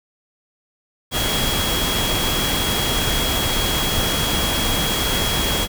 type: tone in noise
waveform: sine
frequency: 3300 Hz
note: G#7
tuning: 12 cents flat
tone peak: -24 dBFS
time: 1.11-5.68 s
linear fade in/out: 50 ms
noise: pink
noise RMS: -21 dBFS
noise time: 1.11-5.68 s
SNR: -6 dB
effects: none